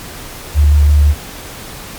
sine tone with vibrato, 73.42 Hz, D2, in tune, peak -5 dBFS, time 0.54-1.15 s, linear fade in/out 50 ms, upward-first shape square, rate 5.9 Hz, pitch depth 8 cents each way, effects pink hiss -30 dBFS RMS until 1.98 s + MP3 96 kbps

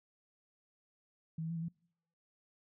sine tone with pitch steps, 161 / 162.5 / 168.1 / 163.1 / 168.3 Hz, E3 / E3 / E3 / E3 / E3, -41 / -24 / +34 / -18 / +36 cents, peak -36 dBFS, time 1.38-1.685 s, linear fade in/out 5 ms, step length 61 ms, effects noise-tail reverb RT60 0.7 s tail -26 dB re dry

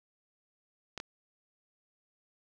clicks, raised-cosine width 0.2 ms, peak -21 dBFS, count 2, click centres 0.977 / 1.001 s, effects none

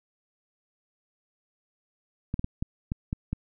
clicks, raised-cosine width 5 ms, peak -16 dBFS, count 7, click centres 2.341 / 2.394 / 2.444 / 2.625 / 2.919 / 3.129 / 3.33 s, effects none

